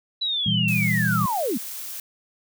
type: linear sweep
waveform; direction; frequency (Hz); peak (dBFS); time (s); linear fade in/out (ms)
sine; down; 3980 to 186.8; -22; 0.21-1.58; 10
type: chord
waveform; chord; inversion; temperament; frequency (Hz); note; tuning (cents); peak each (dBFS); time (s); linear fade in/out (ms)
sine; E diminished; second; just; 118.67 / 164.81 / 197.78; Bb2 / E3 / G3; +31 / 0 / +16; -25; 0.46-1.26; 5
type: noise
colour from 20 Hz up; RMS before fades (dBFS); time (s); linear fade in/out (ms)
blue; -34; 0.68-2; 2
effects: none